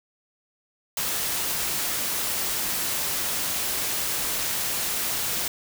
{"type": "noise", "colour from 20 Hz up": "white", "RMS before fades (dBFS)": -27, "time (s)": [0.97, 5.48], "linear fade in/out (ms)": 2, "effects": []}